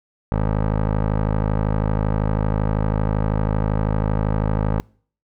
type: tone with low-pass filter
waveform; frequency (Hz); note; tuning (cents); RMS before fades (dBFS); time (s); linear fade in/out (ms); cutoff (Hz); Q
15% pulse; 52.7; G#1; +26; -20; 0.32-4.8; 0; 1100; 1.1
effects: noise-tail reverb RT60 0.5 s tail -26 dB re dry